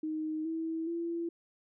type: tone with pitch steps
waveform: sine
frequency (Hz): 311.8 / 324.5 / 337.7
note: D#4 / E4 / E4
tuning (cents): +4 / -27 / +42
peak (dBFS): -32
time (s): 0.03-1.29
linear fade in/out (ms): 5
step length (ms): 420
effects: none